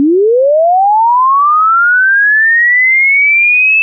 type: linear sweep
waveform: sine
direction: up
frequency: 269.8 to 2637 Hz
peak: -5 dBFS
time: 0-3.82 s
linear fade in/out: 0 ms
effects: none